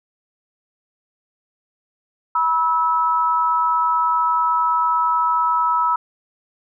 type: tone pair together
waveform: sine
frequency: 973 / 1302.1 Hz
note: B5 / E6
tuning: -26 / -22 cents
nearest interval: perfect fourth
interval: 504 cents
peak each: -18 dBFS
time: 2.35-5.96 s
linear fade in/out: 5 ms
effects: none